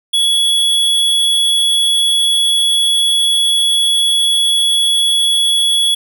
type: tone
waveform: square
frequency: 3373 Hz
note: G#7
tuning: 26 cents sharp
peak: -11 dBFS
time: 0.13-5.95 s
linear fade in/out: 10 ms
effects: none